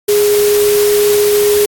sine tone in noise, 414.4 Hz, G#4, 4 cents flat, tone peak -8 dBFS, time 0.08-1.66 s, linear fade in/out 10 ms, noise white, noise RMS -19 dBFS, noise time 0.08-1.66 s, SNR +8 dB, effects AAC 64 kbps

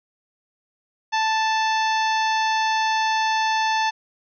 harmonic tone, 880 Hz, A5, in tune, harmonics 1 / 2 / 3 / 4 / 5 / 6 / 7, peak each -20 / -26 / -30 / -32 / -34 / -36 / -37 dBFS, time 1.12-3.91 s, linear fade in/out 20 ms, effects none

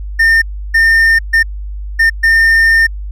triangle tone bursts at uneven times, 1813 Hz, A#6, 49 cents flat, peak -4 dBFS, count 5, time 0.19-0.42 / 0.74-1.19 / 1.33-1.43 / 1.99-2.1 / 2.23-2.87 s, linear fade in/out 10 ms, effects added 50 Hz sine -20 dBFS peak until 3.11 s

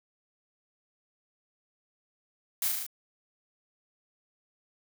blue noise with echo, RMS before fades -29 dBFS, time 2.62-2.68 s, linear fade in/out 2 ms, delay 37 ms, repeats 5, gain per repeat -2 dB, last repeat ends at 2.865 s, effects none

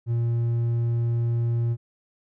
sine tone with hard clipping, 117.4 Hz, A#2, 13 cents sharp, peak -22 dBFS, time 0.06-1.77 s, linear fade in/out 50 ms, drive 3 dB, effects none

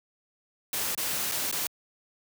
white noise with dropouts, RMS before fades -30 dBFS, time 0.73-1.67 s, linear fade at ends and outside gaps 2 ms, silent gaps 0.95-0.976 / 1.315-1.319 / 1.514-1.525 s, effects high-pass 80 Hz 12 dB/octave

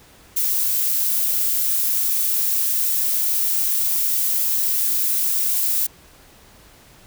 violet noise, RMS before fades -20 dBFS, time 0.36-5.87 s, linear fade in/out 10 ms, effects pink hiss -49 dBFS RMS until 7.06 s

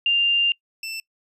sine / 25% pulse tone pair in turn, 2794 / 2665 Hz, F7 / E7, 0 / +18 cents, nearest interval minor second, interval 82 cents, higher first, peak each -16 / -25 dBFS, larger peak first, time 0.06-0.52 / 0.83-1 s, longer first, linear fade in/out 2 ms, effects noise-tail reverb RT60 0.1 s tail -25 dB re dry + resampled to 32000 Hz

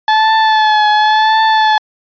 35% pulse tone with vibrato, 864 Hz, A5, 32 cents flat, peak -6 dBFS, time 0.08-1.78 s, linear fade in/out 2 ms, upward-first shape triangle, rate 0.93 Hz, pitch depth 41 cents each way, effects resampled to 11025 Hz

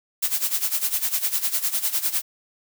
blue noise with tremolo, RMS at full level -21 dBFS, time 0.22-2.22 s, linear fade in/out 10 ms, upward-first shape sine, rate 9.9 Hz, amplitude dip 80%, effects none

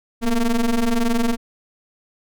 square ring-modulated tone, 114.2 Hz, A#2, 35 cents flat, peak -14 dBFS, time 0.21-1.37 s, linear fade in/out 50 ms, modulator 125 Hz, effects none

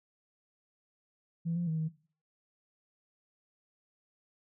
sine tone with pitch steps, 166.9 / 173.3 / 159.5 / 158.3 Hz, E3 / F3 / D#3 / D#3, +22 / -13 / +43 / +30 cents, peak -29 dBFS, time 1.45-1.89 s, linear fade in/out 20 ms, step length 110 ms, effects noise-tail reverb RT60 0.4 s tail -17 dB re dry + tanh soft clip ceiling -25 dBFS

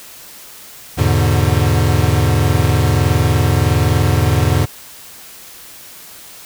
square chord, E dominant seventh, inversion none, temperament equal, 82.41 / 103.83 / 123.47 / 146.83 Hz, E2 / G#2 / B2 / D3, 0 / 0 / 0 / 0 cents, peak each -17 / -16 / -20 / -19 dBFS, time 0.97-4.66 s, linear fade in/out 20 ms, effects white hiss -37 dBFS RMS until 6.45 s

